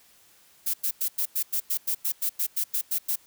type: noise bursts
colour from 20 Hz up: violet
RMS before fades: -26 dBFS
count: 15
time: 0.66-3.16 s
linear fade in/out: 10 ms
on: 78 ms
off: 95 ms
effects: white hiss -58 dBFS RMS until 3.26 s